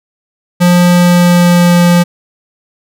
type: tone with pitch glide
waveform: square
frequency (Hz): 176.6 to 174.57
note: F3 to F3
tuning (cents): +20 to 0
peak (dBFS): -5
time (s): 0.6-2.04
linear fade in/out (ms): 20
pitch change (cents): -20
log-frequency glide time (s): 0.88-1.81
effects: none